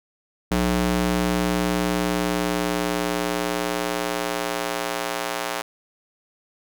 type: tone with high-pass filter sweep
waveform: square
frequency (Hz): 60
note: B1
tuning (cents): -49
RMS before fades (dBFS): -24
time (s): 0.51-5.62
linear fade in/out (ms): 5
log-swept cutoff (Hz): 130 to 680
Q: 0.82
effects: none